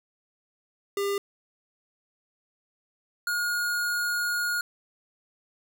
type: tone pair in turn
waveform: square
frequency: 400.4 / 1434.3 Hz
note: G4 / F6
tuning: +37 / +46 cents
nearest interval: octave + minor seventh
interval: 2209 cents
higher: second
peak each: -26 / -26 dBFS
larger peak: neither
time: 0.97-1.18 / 3.27-4.61 s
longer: second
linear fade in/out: 2 ms
effects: none